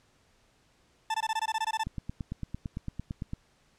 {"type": "tone bursts", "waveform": "40% pulse", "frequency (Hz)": 883, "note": "A5", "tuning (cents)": 6, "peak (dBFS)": -26, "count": 12, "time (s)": [1.1, 1.836], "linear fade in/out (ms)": 5, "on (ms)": 43, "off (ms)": 20}
{"type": "click train", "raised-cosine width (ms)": 5, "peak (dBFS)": -22, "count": 14, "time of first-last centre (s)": [1.87, 3.334], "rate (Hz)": 8.88}
{"effects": ["pink hiss -66 dBFS RMS until 3.78 s", "low-pass 8000 Hz 12 dB/octave"]}